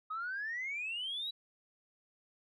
sine exponential sweep, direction up, 1244.5 to 3951 Hz, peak -35 dBFS, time 0.1-1.31 s, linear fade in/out 10 ms, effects tanh soft clip ceiling -32 dBFS

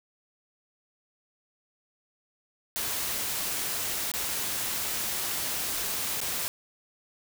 white noise with dropouts, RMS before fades -31 dBFS, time 2.76-6.48 s, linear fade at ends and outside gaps 0 ms, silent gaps 4.116-4.138 / 6.204-6.214 s, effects none

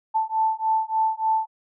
sine beating tone pair, 880 / 883.4 Hz, A5 / A5, 0 / +7 cents, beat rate 3.4 Hz, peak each -23 dBFS, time 0.14-1.47 s, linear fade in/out 20 ms, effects none

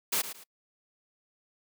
white noise with echo, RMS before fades -28 dBFS, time 0.12-0.22 s, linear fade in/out 10 ms, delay 110 ms, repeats 2, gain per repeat -11 dB, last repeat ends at 0.44 s, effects noise-tail reverb RT60 0.1 s tail -26 dB re dry + high-pass 200 Hz 12 dB/octave

